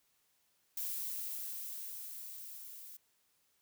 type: noise with level ramp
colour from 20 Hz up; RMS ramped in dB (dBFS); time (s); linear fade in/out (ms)
violet; -38 to -51; 0.77-2.97; 5
effects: white hiss -75 dBFS RMS until 3.61 s